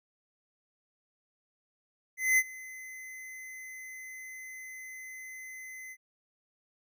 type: tone with ADSR envelope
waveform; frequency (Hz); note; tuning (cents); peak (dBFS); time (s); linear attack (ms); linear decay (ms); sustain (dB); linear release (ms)
square; 2043; C7; -42; -21; 2.17-5.97; 210; 48; -22; 55
effects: none